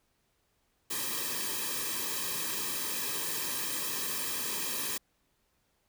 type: noise with comb filter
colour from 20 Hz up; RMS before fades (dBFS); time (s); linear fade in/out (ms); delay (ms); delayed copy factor
white; -34; 0.9-4.98; 10; 1.4; -0.95
effects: pink hiss -74 dBFS RMS until 5.88 s